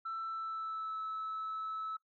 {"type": "tone with pitch glide", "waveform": "sine", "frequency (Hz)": [1332, 1303.1], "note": ["E6", "E6"], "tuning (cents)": [18, -20], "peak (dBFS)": -35, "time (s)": [0.05, 1.97], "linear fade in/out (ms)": 10, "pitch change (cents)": -38, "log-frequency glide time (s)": [0.24, 0.99], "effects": ["noise-tail reverb RT60 0.1 s tail -20 dB re dry", "tanh soft clip ceiling -34 dBFS"]}